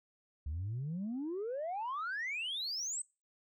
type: exponential sweep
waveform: sine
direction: up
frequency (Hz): 69.3 to 8372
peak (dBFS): -34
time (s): 0.46-3.02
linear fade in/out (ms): 5
effects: noise-tail reverb RT60 0.3 s tail -25 dB re dry + tanh soft clip ceiling -33 dBFS